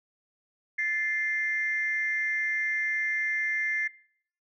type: tone pair together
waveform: sine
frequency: 1751 / 2094 Hz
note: A6 / C7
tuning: -9 / +1 cents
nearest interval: minor third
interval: 310 cents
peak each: -29 / -27 dBFS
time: 0.78-3.88 s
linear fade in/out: 10 ms
effects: noise-tail reverb RT60 0.6 s tail -21 dB re dry + tanh soft clip ceiling -18 dBFS